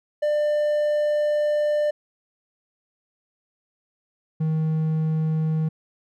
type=tone pair in turn; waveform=triangle; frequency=596 / 157.86 Hz; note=D5 / D#3; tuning=+25 / +25 cents; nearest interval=octave + major seventh; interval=2300 cents; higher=first; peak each=-17 / -18 dBFS; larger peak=first; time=0.22-1.91 / 4.4-5.69 s; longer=first; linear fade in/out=10 ms; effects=none